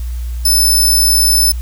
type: tone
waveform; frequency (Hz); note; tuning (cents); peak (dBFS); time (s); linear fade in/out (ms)
15% pulse; 5274; E8; 0; -3; 0.45-1.52; 5
effects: added 60 Hz sine -18 dBFS peak until 1.61 s + white hiss -41 dBFS RMS until 1.61 s